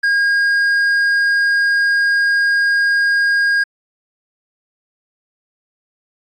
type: tone with tanh clipping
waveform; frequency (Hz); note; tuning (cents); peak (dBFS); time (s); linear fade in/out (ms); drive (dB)
sine; 1626; G#6; -37; -13; 0.03-3.64; 10; 6
effects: AAC 64 kbps